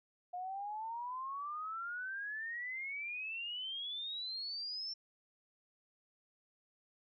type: exponential sweep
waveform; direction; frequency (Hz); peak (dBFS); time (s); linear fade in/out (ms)
sine; up; 709 to 5430; -39; 0.33-4.94; 10
effects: none